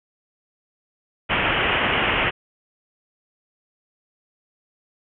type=low-pass noise; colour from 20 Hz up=white; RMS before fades=-21 dBFS; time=1.29-2.31 s; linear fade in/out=20 ms; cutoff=3100 Hz; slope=96 dB/octave; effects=none